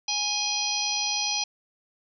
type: harmonic tone with a mistuned harmonic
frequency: 830.6 Hz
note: G#5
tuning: in tune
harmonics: 1 / 3 / 4 / 5 / 6 / 7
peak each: -34 / -33 / -33 / -32 / -31 / -30 dBFS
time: 0.08-1.44 s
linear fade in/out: 5 ms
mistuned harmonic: 4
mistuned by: -52 cents
effects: none